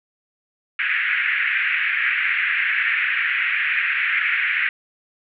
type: band-pass noise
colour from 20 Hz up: pink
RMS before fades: -21 dBFS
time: 0.79-4.69 s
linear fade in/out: 2 ms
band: 1600 to 2500 Hz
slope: 48 dB/octave
effects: none